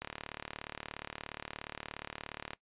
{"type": "click train", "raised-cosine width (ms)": 0.3, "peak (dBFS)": -23, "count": 94, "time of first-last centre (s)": [0.02, 2.534], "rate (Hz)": 37, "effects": ["noise-tail reverb RT60 0.1 s tail -19 dB re dry", "resampled to 8000 Hz"]}